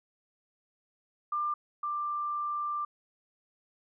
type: tone pair in turn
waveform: sine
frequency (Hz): 1193 / 1184.1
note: D6 / D6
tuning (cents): +27 / +14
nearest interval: unison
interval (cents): 13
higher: first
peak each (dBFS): -28 / -30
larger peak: first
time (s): 1.32-1.54 / 1.83-2.85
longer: second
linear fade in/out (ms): 5
effects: none